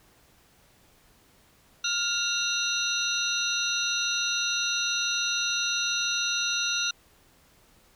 sine tone cluster, 1409 / 2761 / 3727 / 4080 / 5940 Hz, F6 / F7 / A#7 / C8 / F#8, +15 / -20 / -1 / -44 / +6 cents, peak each -31 dBFS, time 1.84-6.91 s, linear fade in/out 5 ms, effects tanh soft clip ceiling -15 dBFS + pink hiss -60 dBFS RMS until 7.95 s

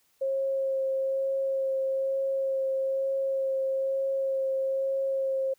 sine tone with vibrato, 537 Hz, C5, 45 cents sharp, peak -25 dBFS, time 0.21-5.54 s, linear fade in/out 10 ms, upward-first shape sine, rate 1.1 Hz, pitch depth 11 cents each way, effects white hiss -68 dBFS RMS until 5.58 s

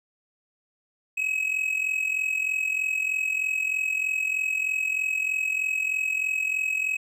triangle tone with amplitude modulation, 2556 Hz, D#7, 46 cents sharp, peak -19 dBFS, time 1.17-6.97 s, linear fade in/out 10 ms, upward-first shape sine, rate 43.2 Hz, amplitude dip 70%, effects none

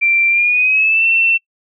sine tone with pitch glide, 2357 to 2692 Hz, D7 to E7, +6 to +36 cents, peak -10 dBFS, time 0.01-1.38 s, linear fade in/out 20 ms, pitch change +230 cents, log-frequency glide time 0.29-1.06 s, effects noise-tail reverb RT60 0.1 s tail -25 dB re dry

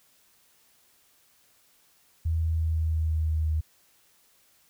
sine tone with pitch steps, 81.3 / 80.83 / 80.37 / 79.9 / 79.44 / 78.99 / 78.53 / 78.08 Hz, E2 / E2 / E2 / D#2 / D#2 / D#2 / D#2 / D#2, -23 / -33 / -43 / +47 / +37 / +27 / +17 / +7 cents, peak -23 dBFS, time 2.25-3.61 s, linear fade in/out 10 ms, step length 170 ms, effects white hiss -63 dBFS RMS until 4.69 s

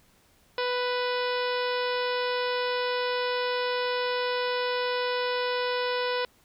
harmonic tone with a mistuned harmonic, 494.7 Hz, B4, 3 cents sharp, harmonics 1 / 2 / 3 / 4 / 5 / 6 / 7 / 8 / 9 / 10, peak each -28 / -32 / -35 / -39 / -39 / -40 / -41 / -40 / -43 / -42 dBFS, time 0.58-6.25 s, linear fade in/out 2 ms, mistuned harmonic 10, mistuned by +64 cents, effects pink hiss -62 dBFS RMS until 6.44 s

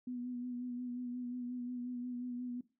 sine tone with vibrato, 246.3 Hz, B3, 5 cents flat, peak -38 dBFS, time 0.07-2.61 s, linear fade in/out 5 ms, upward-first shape sine, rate 5.6 Hz, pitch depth 27 cents each way, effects noise-tail reverb RT60 0.3 s tail -17 dB re dry

